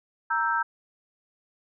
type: chord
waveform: sine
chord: E diminished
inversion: second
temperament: equal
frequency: 932.3 / 1318.5 / 1568 Hz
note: Bb5 / E6 / G6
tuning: 0 / 0 / 0 cents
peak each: -27 dBFS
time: 0.3-0.63 s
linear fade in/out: 10 ms
effects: none